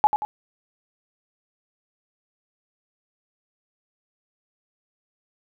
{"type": "tone with echo", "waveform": "sine", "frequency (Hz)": 847, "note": "G#5", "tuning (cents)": 34, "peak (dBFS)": -11, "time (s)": [0.04, 0.07], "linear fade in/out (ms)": 0, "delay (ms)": 90, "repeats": 2, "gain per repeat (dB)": -7, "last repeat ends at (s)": 0.25, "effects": []}